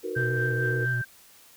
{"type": "chord", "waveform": "sine", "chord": "B major seventh", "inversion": "first", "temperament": "equal with one note detuned", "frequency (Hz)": [311.1, 370, 458.7, 493.9], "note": ["D#4", "F#4", "A#4", "B4"], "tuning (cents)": [0, 0, -28, 0], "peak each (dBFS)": [-39, -33, -33, -39], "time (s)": [0.03, 0.86], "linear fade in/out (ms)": 20}
{"type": "tone with tremolo", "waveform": "sine", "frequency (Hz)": 1568, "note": "G6", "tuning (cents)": 0, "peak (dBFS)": -25, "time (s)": [0.15, 1.05], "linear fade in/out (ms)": 20, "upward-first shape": "sine", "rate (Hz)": 4.4, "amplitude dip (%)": 40}
{"type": "tone with vibrato", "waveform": "triangle", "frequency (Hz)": 124.1, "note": "B2", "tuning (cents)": 9, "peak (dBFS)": -24, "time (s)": [0.16, 1.02], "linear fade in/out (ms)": 10, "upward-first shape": "square", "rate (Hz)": 7.1, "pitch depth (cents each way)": 33}
{"effects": ["tanh soft clip ceiling -13 dBFS", "white hiss -54 dBFS RMS until 1.56 s"]}